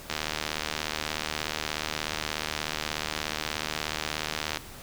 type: click train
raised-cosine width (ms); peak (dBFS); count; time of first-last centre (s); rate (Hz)
0.2; -11; 344; 0.1-4.572; 76.7
effects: pink hiss -45 dBFS RMS until 4.82 s